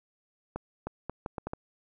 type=accelerating click train; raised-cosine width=1 ms; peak=-20 dBFS; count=7; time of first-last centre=0.56-1.534 s; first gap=310 ms; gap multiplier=0.73; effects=none